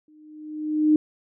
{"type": "tone with exponential growth", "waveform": "sine", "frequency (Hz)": 305.8, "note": "D#4", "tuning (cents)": -30, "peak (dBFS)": -12, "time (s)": [0.08, 0.96], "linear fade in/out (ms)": 2, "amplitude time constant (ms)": 190, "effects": []}